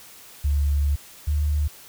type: tone pair in turn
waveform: sine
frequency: 71.7 / 74.28 Hz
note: D2 / D2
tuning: -41 / +20 cents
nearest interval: minor second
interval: 61 cents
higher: second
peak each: -18 / -19 dBFS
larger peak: first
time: 0.44-0.96 / 1.27-1.68 s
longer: first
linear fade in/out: 10 ms
effects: white hiss -46 dBFS RMS until 1.88 s